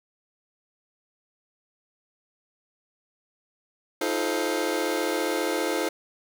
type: chord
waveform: sawtooth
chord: F dominant seventh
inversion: third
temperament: just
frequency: 314.3 / 349.2 / 436.5 / 523.8 Hz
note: Eb4 / F4 / A4 / C5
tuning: +18 / 0 / -14 / +2 cents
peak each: -26 dBFS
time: 4.01-5.89 s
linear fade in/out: 5 ms
effects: none